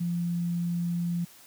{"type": "tone", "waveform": "sine", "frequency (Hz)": 172.5, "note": "F3", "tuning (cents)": -21, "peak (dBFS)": -26, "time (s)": [0, 1.25], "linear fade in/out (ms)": 10, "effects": ["white hiss -53 dBFS RMS until 1.46 s", "high-pass 60 Hz 12 dB/octave"]}